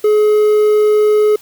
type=tone with quantisation; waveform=triangle; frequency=423.9 Hz; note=G#4; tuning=35 cents sharp; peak=-6 dBFS; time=0.04-1.36 s; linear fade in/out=5 ms; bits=6; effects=white hiss -43 dBFS RMS until 1.41 s